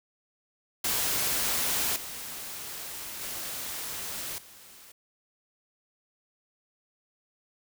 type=noise with level steps; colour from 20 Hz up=white; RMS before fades=-28 / -39 / -36 / -51 dBFS; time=0.84-4.92 s; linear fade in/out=5 ms; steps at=1.96 / 3.21 / 4.38 s; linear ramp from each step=2 ms; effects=none